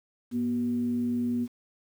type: tone with frequency modulation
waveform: sine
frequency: 241.6 Hz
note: B3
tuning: 38 cents flat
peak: -25 dBFS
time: 0.31-1.48 s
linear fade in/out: 50 ms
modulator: 139 Hz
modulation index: 0.28
effects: 9-bit